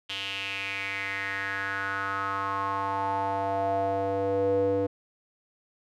square tone with band-pass filter sweep, 98 Hz, G2, in tune, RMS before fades -29 dBFS, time 0.09-4.87 s, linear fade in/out 10 ms, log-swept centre 3100 to 430 Hz, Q 5, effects none

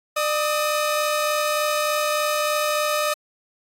sawtooth tone pair together, 601 / 1265.4 Hz, D5 / D#6, +40 / +29 cents, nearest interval octave + minor second, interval 1289 cents, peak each -18 / -21 dBFS, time 0.16-3.14 s, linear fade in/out 10 ms, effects AAC 48 kbps

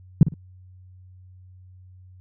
sine tone with echo, 154.2 Hz, D#3, 15 cents flat, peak -6 dBFS, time 0.21-0.23 s, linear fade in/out 2 ms, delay 55 ms, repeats 2, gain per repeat -12 dB, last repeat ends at 0.34 s, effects added 92 Hz sine -45 dBFS peak until 2.2 s

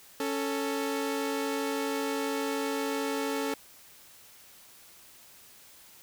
sawtooth tone pair together, 277.2 / 442.1 Hz, C#4 / A4, 0 / +8 cents, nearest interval minor sixth, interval 808 cents, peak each -28 dBFS, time 0.2-3.54 s, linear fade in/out 2 ms, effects white hiss -54 dBFS RMS until 6.02 s

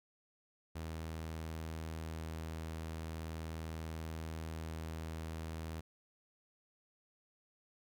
sawtooth tone, 80.4 Hz, E2, 43 cents flat, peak -37 dBFS, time 0.75-5.81 s, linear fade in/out 10 ms, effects none

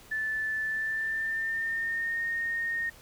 sine tone with pitch glide, 1752 to 1846.6 Hz, A6 to A#6, -8 to -17 cents, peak -28 dBFS, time 0.11-2.9 s, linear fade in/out 10 ms, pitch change +91 cents, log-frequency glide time 0.63-2.22 s, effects pink hiss -53 dBFS RMS until 3.01 s

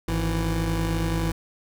25% pulse tone pair together, 52 / 165.1 Hz, G#1 / E3, +3 / +3 cents, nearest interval octave + minor sixth, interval 2000 cents, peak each -22 dBFS, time 0.08-1.32 s, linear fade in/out 5 ms, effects none

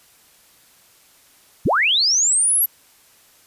sine linear sweep, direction up, 37 to 11840 Hz, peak -14 dBFS, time 1.65-2.66 s, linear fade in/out 10 ms, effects white hiss -53 dBFS RMS until 3.46 s + resampled to 32000 Hz

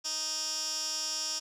15% pulse tone with band-pass filter, 311.1 Hz, D#4, in tune, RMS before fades -34 dBFS, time 0.04-1.4 s, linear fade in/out 20 ms, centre 5800 Hz, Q 5.8, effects none

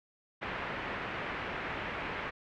white low-pass noise, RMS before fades -38 dBFS, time 0.41-2.31 s, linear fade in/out 20 ms, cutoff 2300 Hz, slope 24 dB/octave, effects none

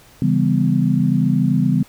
sine chord, C# half-diminished seventh, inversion none, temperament just, 138.59 / 166.31 / 199.57 / 249.5 Hz, C#3 / E3 / G3 / B3, 0 / +16 / +31 / +18 cents, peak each -19 dBFS, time 0.22-1.83 s, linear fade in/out 2 ms, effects pink hiss -48 dBFS RMS until 1.88 s

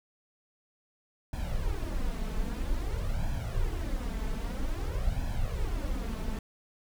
brown noise with flanger, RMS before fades -31 dBFS, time 1.33-6.39 s, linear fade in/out 2 ms, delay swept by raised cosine 1.2 to 4.6 ms, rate 0.51 Hz, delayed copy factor +0.7, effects none

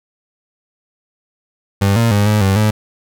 30% pulse tone with pitch steps, 99.2 / 115.9 / 102.4 / 106.1 / 96.9 / 107.1 Hz, G2 / A#2 / G#2 / G#2 / G2 / A2, +21 / -10 / -24 / +38 / -20 / -46 cents, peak -8 dBFS, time 1.81-2.71 s, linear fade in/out 10 ms, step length 150 ms, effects none

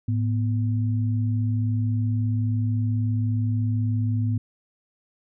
sine tone pair together, 107.67 / 246.5 Hz, A2 / B3, -37 / -3 cents, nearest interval octave + major second, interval 1434 cents, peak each -21 / -29 dBFS, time 0.08-4.38 s, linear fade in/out 5 ms, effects none

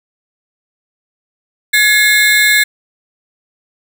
35% pulse ring-modulated tone, 1921 Hz, B6, 48 cents flat, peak -3 dBFS, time 1.73-2.64 s, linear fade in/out 10 ms, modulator 229 Hz, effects none

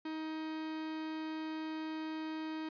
45% pulse tone, 314.8 Hz, D#4, 20 cents sharp, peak -38 dBFS, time 0.05-2.69 s, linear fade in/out 5 ms, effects resampled to 11025 Hz

